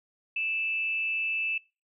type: tone with frequency modulation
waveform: sine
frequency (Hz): 2637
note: E7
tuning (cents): 0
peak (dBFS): -27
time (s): 0.36-1.58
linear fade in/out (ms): 5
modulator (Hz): 240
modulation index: 0.28
effects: noise-tail reverb RT60 0.3 s tail -23 dB re dry